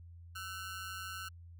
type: ring-modulated tone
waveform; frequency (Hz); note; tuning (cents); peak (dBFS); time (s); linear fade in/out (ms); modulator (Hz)
sawtooth; 1418; F6; +26; -35; 0.35-1.29; 10; 93.7
effects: added 85 Hz sine -50 dBFS peak until 1.59 s